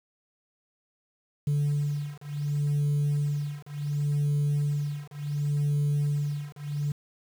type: beating tone pair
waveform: sine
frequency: 145.1 / 145.79 Hz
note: D3 / D3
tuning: -21 / -12 cents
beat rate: 0.69 Hz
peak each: -26 dBFS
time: 1.47-6.92 s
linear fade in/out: 5 ms
effects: tanh soft clip ceiling -21 dBFS + 8-bit